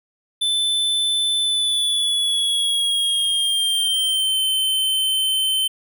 square tone with pitch glide, 3520 to 3082 Hz, A7 to G7, 0 to -30 cents, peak -18 dBFS, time 0.41-5.68 s, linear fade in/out 10 ms, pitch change -230 cents, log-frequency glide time 1.41-4.4 s, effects none

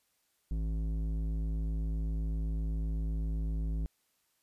square tone with low-pass filter, 53.9 Hz, A1, 35 cents flat, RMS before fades -33 dBFS, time 0.51-3.86 s, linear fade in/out 0 ms, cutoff 220 Hz, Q 0.87, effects white hiss -75 dBFS RMS until 4.42 s + resampled to 32000 Hz

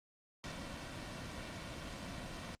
pink noise with comb filter, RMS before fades -44 dBFS, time 0.44-2.55 s, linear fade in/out 0 ms, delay 2.4 ms, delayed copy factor -0.5, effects low-pass 6000 Hz 12 dB/octave + Opus 48 kbps

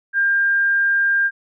sine tone, 1600 Hz, G6, 35 cents sharp, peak -14 dBFS, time 0.13-1.31 s, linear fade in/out 50 ms, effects none

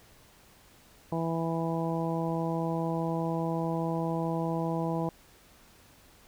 harmonic tone, 164.81 Hz, E3, in tune, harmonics 1 / 2 / 3 / 4 / 5 / 6, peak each -31 / -34 / -36 / -37 / -38 / -39 dBFS, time 1.12-5.09 s, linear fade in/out 2 ms, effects pink hiss -58 dBFS RMS until 6.27 s

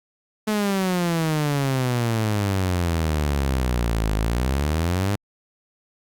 sawtooth exponential two-way sweep, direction down then up, 216.7 to 51.91 to 104.5 Hz, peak -16 dBFS, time 0.47-5.16 s, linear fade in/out 10 ms, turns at 4.15 s, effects Opus 48 kbps

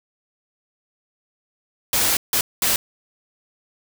white noise bursts at uneven times, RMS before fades -19 dBFS, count 3, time 1.93-2.17 / 2.33-2.41 / 2.62-2.76 s, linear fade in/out 2 ms, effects none

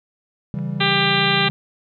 triangle chord, C# diminished, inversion none, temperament equal, 138.59 / 164.81 / 196 Hz, C#3 / E3 / G3, 0 / 0 / 0 cents, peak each -25 dBFS, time 0.54-1.5 s, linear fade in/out 0 ms
click, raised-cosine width 0.5 ms, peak -28 dBFS, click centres 0.588 s
harmonic tone, 396.7 Hz, G4, 21 cents sharp, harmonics 1 / 2 / 3 / 4 / 5 / 6 / 7 / 8 / 9 / 10, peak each -25 / -25 / -25 / -25 / -25 / -25 / -25 / -25 / -25 / -25 dBFS, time 0.8-1.49 s, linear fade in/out 10 ms
effects none

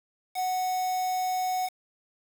triangle tone with quantisation, 740 Hz, F#5, in tune, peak -24 dBFS, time 0.34-1.7 s, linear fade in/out 50 ms, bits 6, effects none

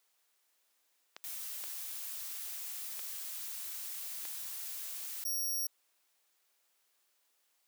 clicks, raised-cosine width 0.2 ms, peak -27 dBFS, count 4, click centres 1.165 / 1.639 / 2.993 / 4.253 s
blue noise, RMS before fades -42 dBFS, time 1.24-5.24 s, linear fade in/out 0 ms
5% pulse tone, 5640 Hz, F8, 16 cents sharp, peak -27 dBFS, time 5.25-5.67 s, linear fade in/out 5 ms
effects white hiss -75 dBFS RMS until 7.67 s + high-pass 400 Hz 12 dB/octave

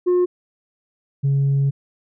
sine tone pair in turn, 358.4 / 138.66 Hz, F4 / C#3, +45 / +1 cents, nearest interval octave + major third, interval 1644 cents, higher first, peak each -11 / -13 dBFS, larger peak first, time 0.06-0.26 / 1.23-1.71 s, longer second, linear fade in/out 20 ms, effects tanh soft clip ceiling -13 dBFS

